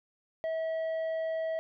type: tone with tanh clipping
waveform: sine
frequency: 646 Hz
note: E5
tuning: 35 cents flat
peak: -31 dBFS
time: 0.44-1.59 s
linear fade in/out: 0 ms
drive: 6 dB
effects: none